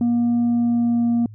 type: tone with pitch glide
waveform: sine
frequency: 237.7 to 235.5 Hz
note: A#3 to A#3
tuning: +34 to +18 cents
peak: -13 dBFS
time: 0.01-1.26 s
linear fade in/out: 2 ms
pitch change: -16 cents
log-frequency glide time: 0.44-1.11 s
effects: tanh soft clip ceiling -15 dBFS + added 107 Hz sine -37 dBFS peak until 1.34 s